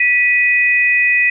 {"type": "tone pair together", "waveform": "sine", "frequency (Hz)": [1960.9, 2500], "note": ["B6", "D#7"], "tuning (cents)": [-13, 8], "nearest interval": "major third", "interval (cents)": 421, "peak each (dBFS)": -13, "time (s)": [0, 1.3], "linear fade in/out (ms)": 5, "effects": []}